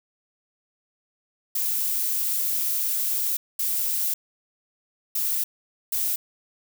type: noise bursts at uneven times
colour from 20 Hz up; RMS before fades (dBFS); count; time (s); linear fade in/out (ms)
violet; -25; 4; 1.55-3.37 / 3.59-4.14 / 5.15-5.44 / 5.92-6.16; 5
effects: none